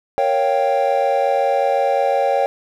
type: chord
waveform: triangle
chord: G half-diminished seventh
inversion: first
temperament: equal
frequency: 466.2 / 554.4 / 698.5 / 784 Hz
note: Bb4 / Db5 / F5 / G5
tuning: 0 / 0 / 0 / 0 cents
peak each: -22 / -16 / -21 / -17 dBFS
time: 0.18-2.46 s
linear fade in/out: 0 ms
effects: none